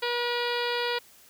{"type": "harmonic tone", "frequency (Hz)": 481.3, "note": "B4", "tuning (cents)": -45, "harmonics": [1, 2, 3, 4, 5, 6, 7, 8, 9, 10], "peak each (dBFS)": [-30, -33, -35, -36, -37, -38, -38, -39, -40, -40], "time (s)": [0.02, 0.99], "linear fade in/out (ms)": 10, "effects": ["white hiss -55 dBFS RMS until 1.29 s"]}